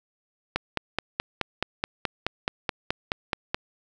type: click train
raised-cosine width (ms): 0.3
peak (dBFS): -8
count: 15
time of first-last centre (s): 0.56-3.545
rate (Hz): 4.69
effects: none